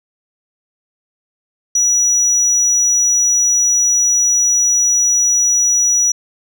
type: tone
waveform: sine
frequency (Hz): 5850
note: F#8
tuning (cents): -21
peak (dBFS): -8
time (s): 1.75-6.12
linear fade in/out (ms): 5
effects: tanh soft clip ceiling -9 dBFS